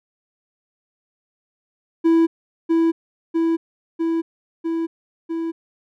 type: tone with echo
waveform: triangle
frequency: 329.6 Hz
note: E4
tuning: in tune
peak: -10 dBFS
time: 2.04-2.27 s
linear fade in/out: 20 ms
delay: 650 ms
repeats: 5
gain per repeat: -2 dB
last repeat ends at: 5.52 s
effects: none